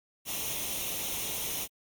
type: noise with comb filter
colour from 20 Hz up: white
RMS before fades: -34 dBFS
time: 0.25-1.68 s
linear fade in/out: 50 ms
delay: 0.32 ms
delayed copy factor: +0.65
effects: Opus 48 kbps